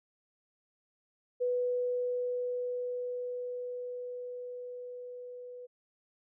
sine tone with level ramp, 493.8 Hz, B4, in tune, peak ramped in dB -27 to -43 dBFS, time 1.4-5.67 s, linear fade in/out 20 ms, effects none

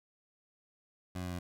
20% pulse tone with pitch steps, 91 / 90.01 / 89.02 / 88.05 Hz, F#2 / F#2 / F2 / F2, -28 / -47 / +34 / +15 cents, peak -32 dBFS, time 1.15-1.39 s, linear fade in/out 5 ms, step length 60 ms, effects none

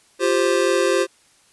square chord, F suspended second, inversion none, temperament just, 349.2 / 392.9 / 523.8 Hz, F4 / G4 / C5, 0 / +4 / +2 cents, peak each -22 / -21 / -21 dBFS, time 0.19-1.07 s, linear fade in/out 50 ms, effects white hiss -56 dBFS RMS until 1.52 s + resampled to 24000 Hz

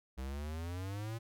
square exponential sweep, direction up, 63.5 to 116.54 Hz, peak -39 dBFS, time 0.17-1.19 s, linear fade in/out 20 ms, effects none

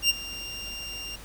25% pulse tone with ADSR envelope, 2788 Hz, F7, 4 cents flat, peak -13 dBFS, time 0.02-1.16 s, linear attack 76 ms, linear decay 23 ms, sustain -18 dB, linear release 7 ms, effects added 50 Hz sine -46 dBFS peak until 1.24 s + pink hiss -46 dBFS RMS until 1.24 s

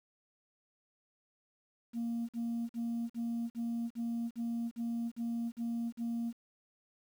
sine tone bursts, 233.1 Hz, A#3, in tune, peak -31 dBFS, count 11, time 1.93-6.33 s, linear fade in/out 50 ms, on 360 ms, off 44 ms, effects tanh soft clip ceiling -31 dBFS + 10-bit

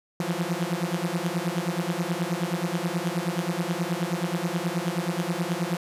sawtooth tone cluster, 163.1 / 172.5 / 181.9 Hz, E3 / F3 / F#3, -18 / -21 / -29 cents, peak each -28 / -25 / -27 dBFS, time 0.2-5.77 s, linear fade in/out 2 ms, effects resampled to 32000 Hz

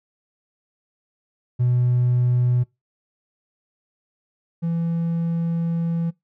triangle tone pair in turn, 123.47 / 167.43 Hz, B2 / E3, 0 / +27 cents, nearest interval perfect fourth, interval 527 cents, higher second, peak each -13 / -18 dBFS, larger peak first, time 1.59-2.64 / 4.62-6.11 s, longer second, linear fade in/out 20 ms, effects noise-tail reverb RT60 0.2 s tail -24 dB re dry + tanh soft clip ceiling -11 dBFS

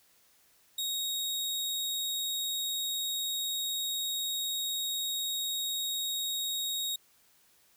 sawtooth tone, 3764 Hz, A#7, 16 cents sharp, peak -28 dBFS, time 0.78-6.96 s, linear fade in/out 5 ms, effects white hiss -65 dBFS RMS until 7.76 s

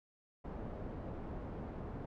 pink low-pass noise, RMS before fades -44 dBFS, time 0.44-2.06 s, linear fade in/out 10 ms, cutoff 750 Hz, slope 12 dB/octave, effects none

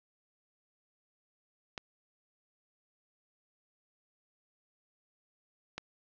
clicks, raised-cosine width 0.2 ms, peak -20 dBFS, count 2, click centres 1.778 / 5.78 s, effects low-pass 5000 Hz 12 dB/octave

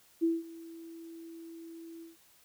sine tone with ADSR envelope, 330.9 Hz, E4, 7 cents sharp, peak -23 dBFS, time 0.21-2.17 s, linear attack 27 ms, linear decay 190 ms, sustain -21 dB, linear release 150 ms, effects white hiss -63 dBFS RMS until 2.44 s

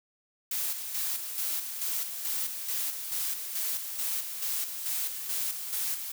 blue noise with tremolo, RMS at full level -31 dBFS, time 0.51-6.12 s, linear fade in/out 5 ms, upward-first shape square, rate 2.3 Hz, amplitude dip 50%, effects none

